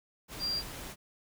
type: tone in noise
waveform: sine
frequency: 4753 Hz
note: D8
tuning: 20 cents sharp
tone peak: -30 dBFS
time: 0.39-0.63 s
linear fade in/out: 50 ms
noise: pink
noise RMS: -43 dBFS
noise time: 0.28-0.96 s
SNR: +10 dB
effects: none